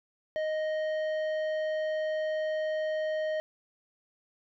triangle tone with tanh clipping, 622.3 Hz, D#5, in tune, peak -30 dBFS, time 0.36-3.4 s, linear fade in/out 0 ms, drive 14 dB, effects none

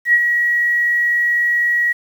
sine tone with ADSR envelope, 1912 Hz, A#6, 43 cents sharp, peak -7 dBFS, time 0.05-1.93 s, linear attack 84 ms, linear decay 50 ms, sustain -6 dB, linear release 13 ms, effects 7-bit

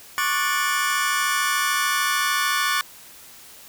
sawtooth chord, D major seventh, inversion third, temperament just, 1101.2 / 1174.7 / 1468.3 / 1762 Hz, C#6 / D6 / F#6 / A6, -12 / 0 / -14 / +2 cents, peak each -22 dBFS, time 0.18-2.81 s, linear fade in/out 0 ms, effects white hiss -45 dBFS RMS until 3.68 s

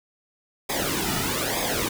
pink noise with flanger, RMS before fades -26 dBFS, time 0.69-1.89 s, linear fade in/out 10 ms, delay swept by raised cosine 0.69 to 1.89 ms, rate 1.1 Hz, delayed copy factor -0.75, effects none

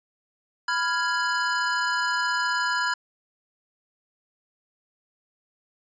square chord, F diminished, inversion second, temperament equal with one note detuned, 992.9 / 1396.9 / 1661.2 Hz, Cb6 / F6 / Ab6, +9 / 0 / 0 cents, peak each -28 dBFS, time 0.68-2.94 s, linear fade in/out 5 ms, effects resampled to 16000 Hz

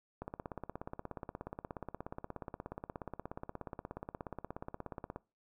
click train, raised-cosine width 1 ms, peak -27 dBFS, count 84, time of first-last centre 0.22-5.16 s, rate 16.8 Hz, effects noise-tail reverb RT60 0.3 s tail -22 dB re dry

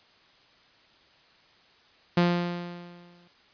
sawtooth tone with exponential decay, 174.61 Hz, F3, in tune, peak -14 dBFS, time 2.17-3.28 s, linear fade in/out 5 ms, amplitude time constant 240 ms, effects white hiss -59 dBFS RMS until 3.53 s + resampled to 11025 Hz

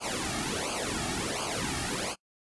pink noise with flanger, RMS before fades -32 dBFS, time 0-2.16 s, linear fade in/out 50 ms, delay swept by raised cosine 0.53 to 2.03 ms, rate 1.4 Hz, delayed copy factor -0.9, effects noise-tail reverb RT60 0.1 s tail -25 dB re dry + resampled to 24000 Hz

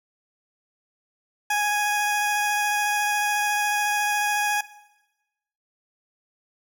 20% pulse tone with vibrato, 830.6 Hz, G#5, in tune, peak -16 dBFS, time 1.5-4.61 s, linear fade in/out 5 ms, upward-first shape sine, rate 14 Hz, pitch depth 9 cents each way, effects noise-tail reverb RT60 1.0 s tail -18 dB re dry

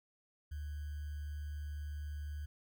sine tone with sample-and-hold, 74 Hz, D2, 14 cents sharp, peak -39 dBFS, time 0.51-2.46 s, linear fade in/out 10 ms, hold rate 1575 Hz, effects none

